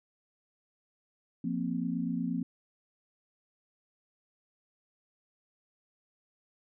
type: chord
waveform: sine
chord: F suspended fourth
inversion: none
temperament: equal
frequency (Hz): 174.61 / 233.1 / 261.6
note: F3 / Bb3 / C4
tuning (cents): 0 / 0 / 0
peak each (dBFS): -34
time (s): 1.44-2.43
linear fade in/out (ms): 5
effects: none